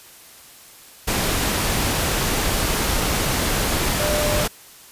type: tone in noise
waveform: sine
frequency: 598 Hz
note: D5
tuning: 31 cents sharp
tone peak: -22 dBFS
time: 3.99-4.44 s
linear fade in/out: 10 ms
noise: pink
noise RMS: -21 dBFS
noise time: 1.07-4.48 s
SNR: -4 dB
effects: white hiss -45 dBFS RMS until 4.91 s + resampled to 32000 Hz